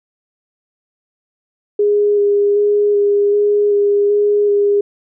sine tone with vibrato, 410 Hz, G#4, 22 cents flat, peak -10 dBFS, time 1.79-4.81 s, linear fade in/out 5 ms, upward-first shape square, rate 1.3 Hz, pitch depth 12 cents each way, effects none

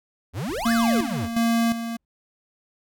square exponential two-way sweep, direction up then down, 73.42 to 1826 to 73.42 Hz, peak -27 dBFS, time 0.33-1.29 s, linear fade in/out 50 ms, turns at 0.72 s
brown noise with exponential decay, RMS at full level -38 dBFS, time 0.48-2.05 s, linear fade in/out 2 ms, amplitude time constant 340 ms
square tone with tremolo, 231 Hz, A#3, 16 cents flat, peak -19 dBFS, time 0.65-1.97 s, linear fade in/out 10 ms, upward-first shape square, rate 1.4 Hz, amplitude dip 65%
effects none

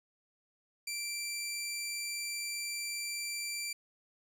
15% pulse tone, 2349 Hz, D7, in tune, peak -29 dBFS, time 0.87-3.73 s, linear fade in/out 5 ms, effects none

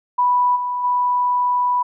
sine tone with level steps, 986 Hz, B5, 3 cents flat, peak -13 / -20 / -15 dBFS, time 0.18-1.83 s, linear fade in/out 10 ms, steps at 0.55 / 0.83 s, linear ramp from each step 20 ms, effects none

